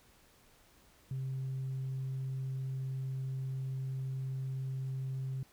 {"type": "tone", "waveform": "sine", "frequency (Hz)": 132.4, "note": "C3", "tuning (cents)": 21, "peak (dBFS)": -33, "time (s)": [1.11, 5.43], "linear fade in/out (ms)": 2, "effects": ["tanh soft clip ceiling -32 dBFS", "pink hiss -64 dBFS RMS until 5.52 s"]}